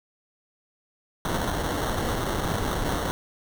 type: noise with sample-and-hold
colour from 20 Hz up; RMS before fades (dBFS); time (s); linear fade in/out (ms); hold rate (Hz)
pink; -27; 1.25-3.11; 0; 2450
effects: none